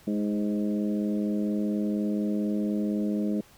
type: harmonic tone with a mistuned harmonic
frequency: 104.2 Hz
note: G#2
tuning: 6 cents sharp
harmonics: 2 / 3 / 4 / 5 / 6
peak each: -26 / -31 / -37 / -39 / -41 dBFS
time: 0.07-3.41 s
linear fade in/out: 5 ms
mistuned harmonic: 4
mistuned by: -22 cents
effects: pink hiss -56 dBFS RMS until 3.57 s